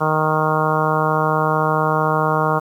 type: harmonic tone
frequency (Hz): 155.56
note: D#3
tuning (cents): 0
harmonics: 1 / 2 / 3 / 4 / 5 / 6 / 7 / 8 / 9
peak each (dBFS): -22 / -28 / -23 / -24 / -24 / -24 / -22 / -25 / -26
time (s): 0-2.6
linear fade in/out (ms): 20
effects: 8-bit